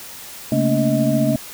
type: tone cluster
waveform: sine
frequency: 136.5 / 220 / 234.2 / 284.9 / 631 Hz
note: C#3 / A3 / A#3 / C#4 / D#5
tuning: -26 / 0 / +8 / +48 / +24 cents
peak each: -21 dBFS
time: 0.52-1.36 s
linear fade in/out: 2 ms
effects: white hiss -36 dBFS RMS until 1.53 s

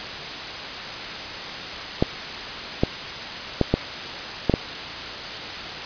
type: clicks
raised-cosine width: 2 ms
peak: -3 dBFS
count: 6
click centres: 2.025 / 2.835 / 3.613 / 3.74 / 4.497 / 4.539 s
effects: white hiss -31 dBFS RMS until 5.85 s + resampled to 11025 Hz

